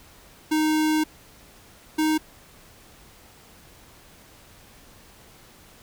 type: tone pair in turn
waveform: square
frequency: 310 / 311.3 Hz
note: D#4 / D#4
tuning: -6 / +1 cents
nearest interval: unison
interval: 7 cents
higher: second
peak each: -20 dBFS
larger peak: neither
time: 0.51-1.04 / 1.98-2.18 s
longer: first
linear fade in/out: 10 ms
effects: pink hiss -51 dBFS RMS until 5.82 s